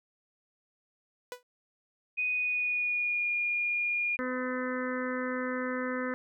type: tone with exponential decay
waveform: sawtooth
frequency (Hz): 493.9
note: B4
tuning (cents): 0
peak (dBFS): -30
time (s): 1.32-1.43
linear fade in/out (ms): 1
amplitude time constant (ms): 23
type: tone with pitch glide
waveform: sine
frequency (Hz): 2489 to 2425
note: D#7 to D#7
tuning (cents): 0 to -45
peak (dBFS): -27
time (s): 2.17-4.17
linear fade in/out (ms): 20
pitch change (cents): -45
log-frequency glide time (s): 2.3-3.3
type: harmonic tone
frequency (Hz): 253.8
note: B3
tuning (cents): +47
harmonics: 1 / 2 / 4 / 5 / 6 / 7 / 8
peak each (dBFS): -34 / -35 / -43 / -40 / -41 / -40 / -44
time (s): 4.19-6.14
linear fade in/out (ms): 0
effects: none